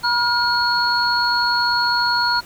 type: tone cluster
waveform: sine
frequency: 965 / 1422 / 4330 Hz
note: B5 / F6 / C#8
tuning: -40 / +31 / -41 cents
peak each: -20 dBFS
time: 0.03-2.41 s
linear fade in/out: 20 ms
effects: pink hiss -42 dBFS RMS until 2.45 s

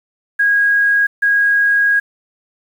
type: tone bursts at uneven times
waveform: sine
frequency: 1642 Hz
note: G#6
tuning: 20 cents flat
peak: -10 dBFS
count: 2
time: 0.39-1.07 / 1.22-2 s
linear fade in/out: 10 ms
effects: 7-bit

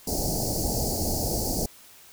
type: band-stop noise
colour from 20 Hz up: pink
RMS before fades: -27 dBFS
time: 0.07-1.66 s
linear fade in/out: 5 ms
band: 840 to 4400 Hz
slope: 96 dB/octave
effects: white hiss -51 dBFS RMS until 2.12 s

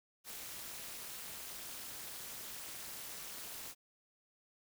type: noise with amplitude modulation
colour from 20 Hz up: white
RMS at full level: -43 dBFS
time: 0.24-3.75 s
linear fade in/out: 50 ms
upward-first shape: sine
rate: 253 Hz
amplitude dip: 85%
effects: none

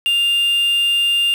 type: tone with quantisation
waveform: triangle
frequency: 2800 Hz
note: F7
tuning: 4 cents sharp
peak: -12 dBFS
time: 0.06-1.34 s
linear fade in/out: 0 ms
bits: 5
effects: none

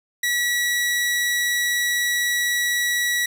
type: tone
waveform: sawtooth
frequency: 1936 Hz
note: B6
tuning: 35 cents flat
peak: -16 dBFS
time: 0.23-3.26 s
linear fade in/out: 5 ms
effects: none

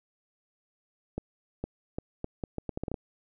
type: accelerating click train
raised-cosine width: 2 ms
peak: -19 dBFS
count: 12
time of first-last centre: 1.18-2.942 s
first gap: 460 ms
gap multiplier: 0.75
effects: none

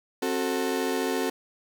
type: chord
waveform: 35% pulse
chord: F# diminished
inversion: second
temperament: just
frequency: 266.4 / 370 / 444 Hz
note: C4 / F#4 / A4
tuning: +31 / 0 / +16 cents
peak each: -28 dBFS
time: 0.22-1.3 s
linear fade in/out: 5 ms
effects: none

